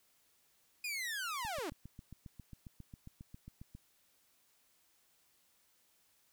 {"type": "linear sweep", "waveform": "sawtooth", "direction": "down", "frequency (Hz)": [2500, 261.6], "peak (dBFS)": -34, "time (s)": [0.84, 1.7], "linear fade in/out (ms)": 5}
{"type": "click train", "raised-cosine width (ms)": 5, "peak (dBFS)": -37, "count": 18, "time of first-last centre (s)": [1.45, 3.75], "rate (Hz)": 7.39}
{"effects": ["white hiss -72 dBFS RMS until 6.32 s"]}